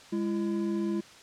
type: tone pair together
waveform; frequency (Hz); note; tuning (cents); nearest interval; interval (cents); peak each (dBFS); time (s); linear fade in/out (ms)
triangle; 205.1 / 336.9; G#3 / E4; -21 / +38; major sixth; 859; -28; 0.12-1.01; 10
effects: white hiss -51 dBFS RMS until 1.22 s + low-pass 6000 Hz 12 dB/octave